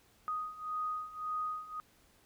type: beating tone pair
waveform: sine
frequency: 1244.5 / 1246.3 Hz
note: D#6 / D#6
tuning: 0 / +2 cents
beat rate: 1.8 Hz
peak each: -40 / -37 dBFS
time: 0.28-1.8 s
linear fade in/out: 0 ms
effects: pink hiss -66 dBFS RMS until 2.25 s